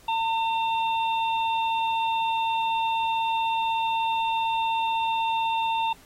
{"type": "harmonic tone", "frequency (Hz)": 904, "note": "A5", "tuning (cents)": 47, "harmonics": [1, 3, 4], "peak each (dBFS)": [-23, -33, -35], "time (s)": [0.08, 5.93], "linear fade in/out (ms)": 5, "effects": ["pink hiss -54 dBFS RMS until 6.05 s", "AAC 48 kbps"]}